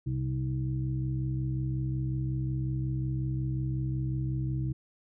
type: harmonic tone with a mistuned harmonic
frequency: 65.5 Hz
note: C2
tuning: 2 cents sharp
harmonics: 1 / 2 / 3 / 5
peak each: -37 / -29 / -43 / -39 dBFS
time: 0.06-4.73 s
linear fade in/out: 10 ms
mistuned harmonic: 5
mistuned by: -51 cents
effects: none